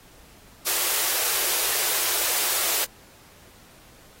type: high-pass noise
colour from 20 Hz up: white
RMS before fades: -24 dBFS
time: 0.66-2.85 s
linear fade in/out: 10 ms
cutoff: 330 Hz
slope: 96 dB/octave
effects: pink hiss -52 dBFS RMS until 4.2 s + AAC 48 kbps